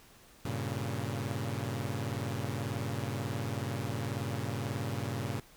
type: chord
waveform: sawtooth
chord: G diminished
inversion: none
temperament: equal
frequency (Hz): 98 / 116.54 / 138.59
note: G2 / Bb2 / Db3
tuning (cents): 0 / 0 / 0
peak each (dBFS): -34 / -33 / -34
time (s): 0.45-5.4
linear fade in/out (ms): 5
effects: pink hiss -58 dBFS RMS until 5.56 s